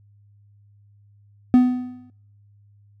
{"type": "tone with exponential decay", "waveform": "triangle", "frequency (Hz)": 250, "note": "B3", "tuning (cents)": 21, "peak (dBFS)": -6, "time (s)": [1.54, 2.1], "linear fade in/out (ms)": 0, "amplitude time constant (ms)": 120, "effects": ["noise-tail reverb RT60 0.7 s tail -21 dB re dry", "added 102 Hz sine -51 dBFS peak until 3 s"]}